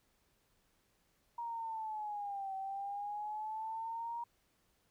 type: linear two-way sweep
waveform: sine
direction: down then up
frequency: 946 to 767 to 946 Hz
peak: -38 dBFS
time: 1.38-4.24 s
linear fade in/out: 5 ms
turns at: 2.55 s
effects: pink hiss -75 dBFS RMS until 4.9 s